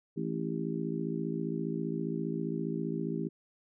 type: harmonic tone with a mistuned harmonic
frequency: 55 Hz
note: A1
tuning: in tune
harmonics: 3 / 4 / 5 / 6 / 7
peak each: -36 / -37 / -38 / -39 / -39 dBFS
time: 0.16-3.29 s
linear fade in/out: 20 ms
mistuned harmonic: 7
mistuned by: +53 cents
effects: none